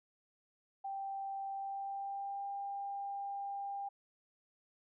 sine tone with pitch glide, 784 to 797.7 Hz, G5 to G5, 0 to +30 cents, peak -38 dBFS, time 0.84-3.89 s, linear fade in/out 10 ms, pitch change +30 cents, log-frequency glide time 1.52-2.48 s, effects none

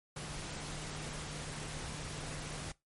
sine tone in noise, 151 Hz, D3, 48 cents sharp, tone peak -46 dBFS, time 0.16-2.72 s, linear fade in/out 5 ms, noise pink, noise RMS -43 dBFS, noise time 0.16-2.72 s, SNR -6 dB, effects noise-tail reverb RT60 0.2 s tail -21 dB re dry + MP3 48 kbps

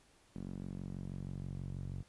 sawtooth tone with band-pass filter sweep, 46.25 Hz, F#1, in tune, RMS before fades -43 dBFS, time 0.35-2.03 s, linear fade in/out 10 ms, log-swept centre 210 to 120 Hz, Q 2, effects pink hiss -67 dBFS RMS until 2.08 s + resampled to 24000 Hz

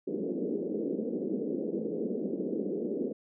white band-pass noise, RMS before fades -33 dBFS, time 0.07-3.13 s, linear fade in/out 10 ms, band 190 to 470 Hz, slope 48 dB/octave, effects none

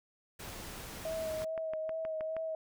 pink noise, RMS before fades -45 dBFS, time 0.39-1.45 s, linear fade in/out 10 ms
sine tone with vibrato, 638 Hz, D#5, 43 cents sharp, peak -34 dBFS, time 1.05-2.55 s, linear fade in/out 2 ms, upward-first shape sine, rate 2.4 Hz, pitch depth 23 cents each way
click train, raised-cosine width 0.5 ms, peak -29 dBFS, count 7, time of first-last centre 1.42-2.366 s, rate 6.34 Hz
effects none

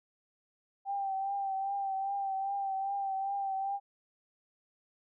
sine tone with vibrato, 784 Hz, G5, in tune, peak -31 dBFS, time 0.85-3.8 s, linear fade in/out 50 ms, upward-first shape triangle, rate 2.5 Hz, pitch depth 41 cents each way, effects none

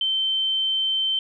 sine tone, 3100 Hz, G7, 20 cents flat, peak -20 dBFS, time 0.01-1.19 s, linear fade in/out 2 ms, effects none

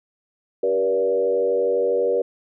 sine tone with frequency modulation, 480 Hz, B4, 49 cents flat, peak -17 dBFS, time 0.63-2.22 s, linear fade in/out 5 ms, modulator 92.3 Hz, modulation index 1, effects none

